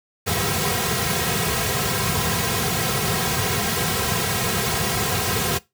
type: noise with comb filter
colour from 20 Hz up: pink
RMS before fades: -22 dBFS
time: 0.26-5.59 s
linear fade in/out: 20 ms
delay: 3.4 ms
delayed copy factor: -0.95
effects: noise-tail reverb RT60 0.2 s tail -20 dB re dry + high-pass 80 Hz 12 dB/octave